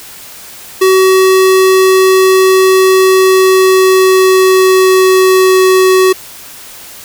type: tone with pitch glide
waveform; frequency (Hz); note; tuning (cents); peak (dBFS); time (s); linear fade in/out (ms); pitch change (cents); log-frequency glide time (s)
square; 377.7 to 374.7; F#4 to F#4; +36 to +22; -5; 0.81-6.13; 10; -14; 3.01-5.61
effects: white hiss -31 dBFS RMS until 7.04 s